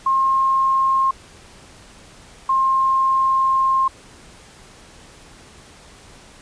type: tone pair in turn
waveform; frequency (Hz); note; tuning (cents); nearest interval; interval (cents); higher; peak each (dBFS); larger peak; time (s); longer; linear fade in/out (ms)
sine; 1068 / 1062.7; C6 / C6; +35 / +27; unison; 8; first; -14; neither; 0.06-1.11 / 2.49-3.88; second; 5
effects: pink hiss -45 dBFS RMS until 6.41 s + resampled to 22050 Hz